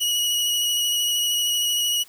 sawtooth tone with vibrato, 2915 Hz, F#7, 26 cents flat, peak -17 dBFS, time 0-2.04 s, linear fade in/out 20 ms, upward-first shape square, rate 13 Hz, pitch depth 13 cents each way, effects white hiss -51 dBFS RMS until 2.08 s + high-pass 80 Hz 12 dB/octave

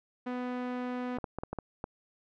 sawtooth tone, 248.8 Hz, B3, 13 cents sharp, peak -29 dBFS, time 0.26-1.18 s, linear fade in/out 10 ms
clicks, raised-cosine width 1 ms, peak -21 dBFS, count 7, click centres 1.185 / 1.242 / 1.386 / 1.435 / 1.53 / 1.587 / 1.841 s
effects low-pass 2000 Hz 12 dB/octave

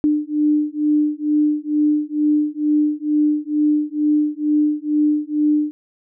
sine beating tone pair, 298.6 / 300.8 Hz, D4 / D4, +29 / +42 cents, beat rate 2.2 Hz, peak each -18 dBFS, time 0.04-5.71 s, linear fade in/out 0 ms, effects none

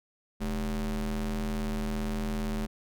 square ring-modulated tone, 88.2 Hz, F2, 18 cents sharp, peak -27 dBFS, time 0.4-2.67 s, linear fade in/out 20 ms, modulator 127 Hz, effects none

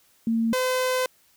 sine / sawtooth tone pair in turn, 227.5 / 510.7 Hz, A#3 / C5, -42 / -42 cents, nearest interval octave + major second, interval 1400 cents, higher second, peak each -20 / -18 dBFS, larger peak second, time 0.27-0.53 / 0.53-1.06 s, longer second, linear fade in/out 2 ms, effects white hiss -61 dBFS RMS until 1.36 s

